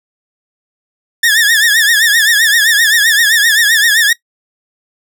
sawtooth tone with vibrato, 1760 Hz, A6, in tune, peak -4 dBFS, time 1.23-4.13 s, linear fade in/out 5 ms, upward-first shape triangle, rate 7.7 Hz, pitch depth 140 cents each way, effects noise-tail reverb RT60 0.1 s tail -19 dB re dry

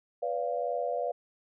sine chord, B diminished, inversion none, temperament equal with one note detuned, 493.9 / 576.2 / 698.5 Hz, B4 / D5 / F5, 0 / -33 / 0 cents, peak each -33 dBFS, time 0.22-1.12 s, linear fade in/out 10 ms, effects none

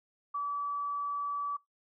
sine tone, 1150 Hz, D6, 37 cents flat, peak -31 dBFS, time 0.34-1.57 s, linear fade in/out 10 ms, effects noise-tail reverb RT60 0.2 s tail -26 dB re dry

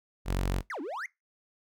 sawtooth tone, 46.25 Hz, F#1, in tune, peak -23 dBFS, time 0.25-0.63 s, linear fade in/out 50 ms
triangle exponential two-way sweep, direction down then up, 2217 to 261.6 to 2217 Hz, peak -32 dBFS, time 0.7-1.06 s, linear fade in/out 2 ms, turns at 0.81 s
effects noise-tail reverb RT60 0.2 s tail -23 dB re dry

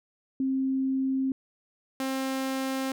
sine / sawtooth tone pair in turn, 265.6 / 265.6 Hz, C4 / C4, +26 / +26 cents, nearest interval unison, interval 0 cents, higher neither, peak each -24 dBFS, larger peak neither, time 0.4-1.32 / 2-2.92 s, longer neither, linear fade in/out 2 ms, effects none

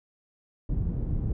pink low-pass noise, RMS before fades -28 dBFS, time 0.69-1.33 s, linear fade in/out 5 ms, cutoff 180 Hz, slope 12 dB/octave, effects none

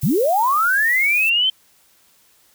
violet noise, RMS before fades -31 dBFS, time 0.01-1.3 s, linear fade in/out 10 ms
sine linear sweep, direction up, 108.9 to 3136 Hz, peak -14 dBFS, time 0.03-1.5 s, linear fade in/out 5 ms
effects white hiss -56 dBFS RMS until 2.54 s

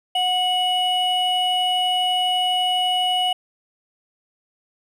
triangle tone pair together, 732 / 2928 Hz, F#5 / F#7, -19 / -19 cents, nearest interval 2 octaves, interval 2400 cents, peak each -19 dBFS, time 0.15-3.33 s, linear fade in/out 5 ms, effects none

